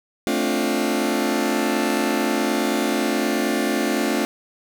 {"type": "chord", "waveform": "sawtooth", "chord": "D minor seventh", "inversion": "second", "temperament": "just", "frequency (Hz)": [220.2, 264.3, 293.7, 352.4], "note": ["A3", "C4", "D4", "F4"], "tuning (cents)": [2, 18, 0, 16], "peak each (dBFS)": -21, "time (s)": [0.27, 4.25], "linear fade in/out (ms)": 0, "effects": []}